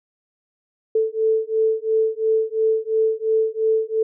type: beating tone pair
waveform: sine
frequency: 440 / 442.9 Hz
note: A4 / A4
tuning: 0 / +11 cents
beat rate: 2.9 Hz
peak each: -20 dBFS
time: 0.95-4.03 s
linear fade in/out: 5 ms
effects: none